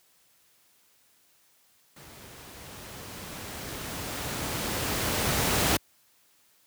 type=noise with level ramp; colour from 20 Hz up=pink; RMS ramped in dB=-49 to -23 dBFS; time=1.96-5.77 s; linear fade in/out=5 ms; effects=white hiss -64 dBFS RMS until 6.66 s + high-pass 60 Hz 12 dB/octave